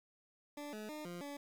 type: tone with pitch steps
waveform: 20% pulse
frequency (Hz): 292.2 / 213.6 / 303.7 / 174.8 / 285.7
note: D4 / G#3 / D#4 / F3 / D4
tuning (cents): -9 / +49 / -42 / +2 / -48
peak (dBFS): -39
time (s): 0.57-1.37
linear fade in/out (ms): 5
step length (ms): 160
effects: 11-bit